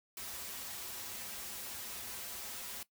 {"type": "noise with comb filter", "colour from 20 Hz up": "white", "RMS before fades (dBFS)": -44, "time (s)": [0.17, 2.83], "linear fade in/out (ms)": 2, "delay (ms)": 6.6, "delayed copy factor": -0.8, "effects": ["noise-tail reverb RT60 0.1 s tail -18 dB re dry"]}